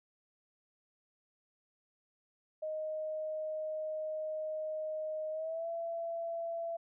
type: tone with pitch glide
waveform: sine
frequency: 622.3 to 670.8 Hz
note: D#5 to E5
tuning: 0 to +30 cents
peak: -35 dBFS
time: 2.62-6.77 s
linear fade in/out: 10 ms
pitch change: +130 cents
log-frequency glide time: 5.31-5.68 s
effects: none